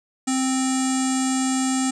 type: tone with low-pass filter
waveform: square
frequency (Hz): 261.6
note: C4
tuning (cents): 0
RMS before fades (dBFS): -22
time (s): 0.27-1.91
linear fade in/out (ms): 10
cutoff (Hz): 7800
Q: 9.3
effects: none